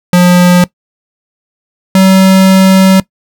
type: tone pair in turn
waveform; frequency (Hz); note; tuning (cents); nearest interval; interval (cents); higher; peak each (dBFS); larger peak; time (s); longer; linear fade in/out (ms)
square; 178.1 / 190.09; F3 / F#3; +34 / +47; minor second; 113; second; -3; neither; 0.13-0.64 / 1.95-3; second; 2
effects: noise-tail reverb RT60 0.1 s tail -20 dB re dry